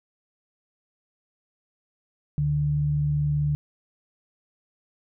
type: tone pair together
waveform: sine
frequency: 71.9 / 146.83 Hz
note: D2 / D3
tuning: -36 / 0 cents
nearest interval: octave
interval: 1236 cents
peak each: -32 / -21 dBFS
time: 2.38-3.55 s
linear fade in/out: 0 ms
effects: none